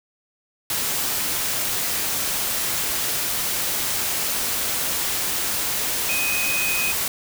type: tone in noise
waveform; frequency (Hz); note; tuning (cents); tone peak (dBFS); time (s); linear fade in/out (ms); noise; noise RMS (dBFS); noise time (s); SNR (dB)
sine; 2505; D#7; +11; -23; 6.09-6.92; 2; white; -24; 0.7-7.08; -2
effects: none